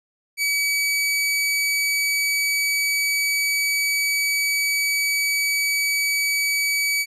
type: tone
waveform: sawtooth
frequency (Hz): 2280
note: C#7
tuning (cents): +48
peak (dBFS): -16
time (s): 0.37-7.06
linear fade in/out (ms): 50
effects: resampled to 32000 Hz